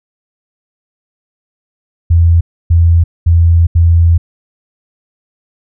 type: tone bursts at uneven times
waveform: sine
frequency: 84.2 Hz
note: E2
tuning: 37 cents sharp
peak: -4 dBFS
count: 4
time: 2.1-2.41 / 2.7-3.04 / 3.26-3.67 / 3.75-4.18 s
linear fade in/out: 10 ms
effects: none